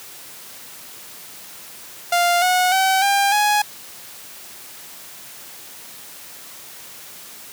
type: tone with pitch steps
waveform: sawtooth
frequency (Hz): 698.5 / 730.3 / 763.5 / 798.2 / 834.5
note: F5 / F#5 / G5 / G5 / G#5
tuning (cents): 0 / -23 / -46 / +31 / +8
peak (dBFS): -11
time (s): 2.12-3.62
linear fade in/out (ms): 5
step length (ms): 300
effects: white hiss -39 dBFS RMS until 7.52 s + high-pass 100 Hz 12 dB/octave